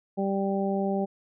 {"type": "harmonic tone", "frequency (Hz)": 196, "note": "G3", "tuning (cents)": 0, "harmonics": [1, 2, 3, 4], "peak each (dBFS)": [-27, -30, -32, -33], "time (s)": [0.17, 1.06], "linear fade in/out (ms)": 20, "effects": []}